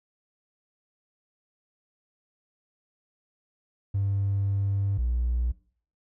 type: tone pair in turn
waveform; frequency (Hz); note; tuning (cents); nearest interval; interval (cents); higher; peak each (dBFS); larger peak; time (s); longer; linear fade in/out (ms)
triangle; 99.1 / 60.02; G2 / B1; +19 / -49; major sixth; 868; first; -20; neither; 3.94-4.98 / 4.98-5.52; first; 10
effects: noise-tail reverb RT60 0.5 s tail -23 dB re dry + tanh soft clip ceiling -19 dBFS

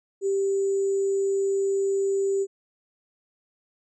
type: tone with sample-and-hold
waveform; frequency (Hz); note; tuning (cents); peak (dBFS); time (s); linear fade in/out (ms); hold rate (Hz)
sine; 392; G4; 0; -21; 0.21-2.47; 50; 7350
effects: resampled to 24000 Hz

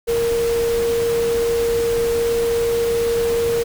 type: tone in noise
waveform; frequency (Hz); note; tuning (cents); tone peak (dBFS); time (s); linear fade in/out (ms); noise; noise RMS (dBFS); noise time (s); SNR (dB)
sine; 466.2; A#4; 0; -16; 0.07-3.64; 20; pink; -29; 0.07-3.64; +10
effects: none

